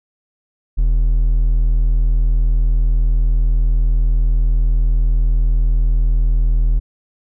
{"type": "tone", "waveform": "triangle", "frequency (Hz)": 40, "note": "D#1", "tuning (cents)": 49, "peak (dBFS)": -9, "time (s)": [0.77, 6.8], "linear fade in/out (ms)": 20, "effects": []}